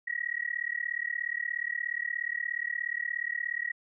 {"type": "tone with amplitude modulation", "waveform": "sine", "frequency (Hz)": 1908, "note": "A#6", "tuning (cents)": 40, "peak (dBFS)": -26, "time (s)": [0.07, 3.72], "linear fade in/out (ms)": 10, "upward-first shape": "sine", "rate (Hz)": 36.9, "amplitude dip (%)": 100, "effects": []}